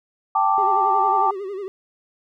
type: chord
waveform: sine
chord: G suspended second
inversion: none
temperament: equal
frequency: 784 / 880 / 1174.7 Hz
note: G5 / A5 / D6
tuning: 0 / 0 / 0 cents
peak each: -20 dBFS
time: 0.35-1.31 s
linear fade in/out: 5 ms
type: tone with vibrato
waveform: triangle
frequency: 392 Hz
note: G4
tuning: in tune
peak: -25 dBFS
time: 0.58-1.68 s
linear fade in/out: 0 ms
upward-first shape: sine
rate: 11 Hz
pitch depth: 95 cents each way
effects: none